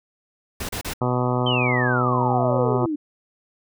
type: noise bursts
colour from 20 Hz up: pink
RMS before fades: -29 dBFS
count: 3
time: 0.6-0.936 s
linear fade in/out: 5 ms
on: 90 ms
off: 33 ms
type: harmonic tone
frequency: 124.5 Hz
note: B2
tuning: 14 cents sharp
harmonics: 1 / 2 / 3 / 4 / 5 / 6 / 7 / 8 / 9 / 10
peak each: -23 / -26 / -28 / -29 / -30 / -31 / -31 / -32 / -33 / -33 dBFS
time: 1.01-2.86 s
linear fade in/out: 5 ms
type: exponential sweep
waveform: sine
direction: down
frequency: 3173 to 286.4 Hz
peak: -22 dBFS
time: 1.46-2.96 s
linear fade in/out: 10 ms
effects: none